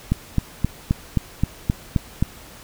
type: click train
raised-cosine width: 5 ms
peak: -5 dBFS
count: 9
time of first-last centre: 0.12-2.225 s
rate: 3.8 Hz
effects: pink hiss -43 dBFS RMS until 2.63 s